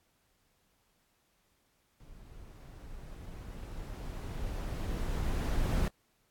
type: noise with level ramp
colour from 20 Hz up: brown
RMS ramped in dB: -53 to -28 dBFS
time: 2-5.88 s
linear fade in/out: 2 ms
effects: pink hiss -73 dBFS RMS until 6.3 s + AAC 64 kbps